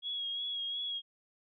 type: tone with vibrato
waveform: sine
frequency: 3314 Hz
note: G#7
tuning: 4 cents flat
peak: -34 dBFS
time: 0.02-1.02 s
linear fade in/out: 50 ms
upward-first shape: sine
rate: 2.8 Hz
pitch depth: 30 cents each way
effects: none